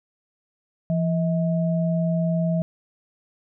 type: tone pair together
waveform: sine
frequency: 168.98 / 638 Hz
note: E3 / D#5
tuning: +43 / +43 cents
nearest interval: octave + major seventh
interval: 2300 cents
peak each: -20 / -27 dBFS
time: 0.9-2.62 s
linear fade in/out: 0 ms
effects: none